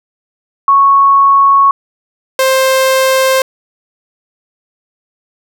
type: tone pair in turn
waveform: sine / sawtooth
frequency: 1106 / 526.5 Hz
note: C#6 / C5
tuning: -4 / +11 cents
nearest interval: octave + minor second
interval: 1285 cents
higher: first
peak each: -4 dBFS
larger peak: neither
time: 0.68-1.71 / 2.39-3.42 s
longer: neither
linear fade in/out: 2 ms
effects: none